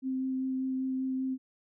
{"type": "tone with vibrato", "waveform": "sine", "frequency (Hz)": 261.6, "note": "C4", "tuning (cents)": 0, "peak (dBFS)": -29, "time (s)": [0.02, 1.38], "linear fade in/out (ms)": 50, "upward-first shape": "sine", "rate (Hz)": 5.1, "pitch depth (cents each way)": 9, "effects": []}